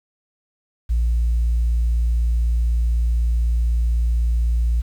sine tone, 58 Hz, A#1, 8 cents flat, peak -14 dBFS, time 0.89-4.82 s, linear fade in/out 20 ms, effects tanh soft clip ceiling -13 dBFS + 8-bit

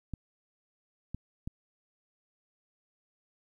clicks, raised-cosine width 5 ms, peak -24 dBFS, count 3, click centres 0.137 / 1.146 / 1.475 s, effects 11-bit

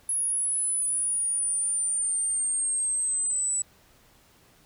sine exponential sweep, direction down, 10530 to 7880 Hz, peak -24 dBFS, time 0.09-3.62 s, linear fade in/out 2 ms, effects pink hiss -59 dBFS RMS until 4.65 s

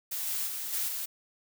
blue noise with level steps, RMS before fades -34 / -32 / -36 / -31 / -35 dBFS, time 0.11-1.06 s, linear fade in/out 10 ms, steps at 0.26 / 0.46 / 0.72 / 0.87 s, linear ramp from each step 20 ms, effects none

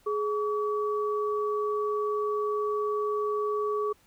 sine tone pair together, 420 / 1138.9 Hz, G#4 / C#6, +19 / +46 cents, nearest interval octave + perfect fourth, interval 1727 cents, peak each -27 / -31 dBFS, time 0.06-3.93 s, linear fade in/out 10 ms, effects pink hiss -63 dBFS RMS until 4.06 s

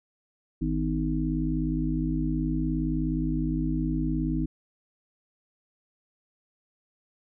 harmonic tone with a mistuned harmonic, 52.2 Hz, G#1, 10 cents sharp, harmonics 1 / 3 / 5 / 6, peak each -30 / -30 / -30 / -30 dBFS, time 0.61-4.46 s, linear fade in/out 10 ms, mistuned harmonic 5, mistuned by -48 cents, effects none

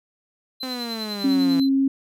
triangle tone with tremolo, 4055 Hz, B7, 45 cents sharp, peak -26 dBFS, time 0.6-1.69 s, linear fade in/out 10 ms, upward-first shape triangle, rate 10 Hz, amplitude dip 80%
sawtooth exponential sweep, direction down, 261.6 to 166.5 Hz, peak -25 dBFS, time 0.63-1.6 s, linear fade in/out 2 ms
sine tone, 270.6 Hz, C#4, 42 cents flat, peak -16 dBFS, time 1.24-1.88 s, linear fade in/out 5 ms
effects none

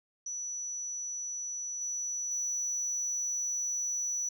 sine tone with level steps, 5920 Hz, F#8, in tune, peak -34 / -31 / -28 dBFS, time 0.26-4.29 s, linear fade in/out 5 ms, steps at 1.81 / 2.31 s, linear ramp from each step 5 ms, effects tanh soft clip ceiling -29 dBFS

